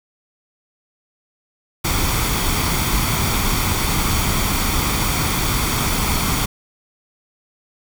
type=noise with comb filter; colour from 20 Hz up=pink; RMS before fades=-19 dBFS; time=1.84-6.46 s; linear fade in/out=10 ms; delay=0.88 ms; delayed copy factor=+0.5; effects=none